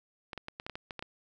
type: clicks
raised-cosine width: 0.3 ms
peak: -23 dBFS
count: 10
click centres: 0.332 / 0.377 / 0.484 / 0.599 / 0.665 / 0.697 / 0.755 / 0.908 / 0.993 / 1.025 s
effects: none